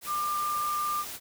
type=tone in noise; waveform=sine; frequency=1195 Hz; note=D6; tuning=30 cents sharp; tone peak=-27 dBFS; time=0.06-1.05 s; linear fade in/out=50 ms; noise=white; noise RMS=-39 dBFS; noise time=0.01-1.2 s; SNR=+9 dB; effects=none